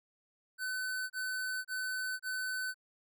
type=tone bursts; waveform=square; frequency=1513 Hz; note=F#6; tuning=38 cents sharp; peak=-35 dBFS; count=4; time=0.58-2.744 s; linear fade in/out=50 ms; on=520 ms; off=28 ms; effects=none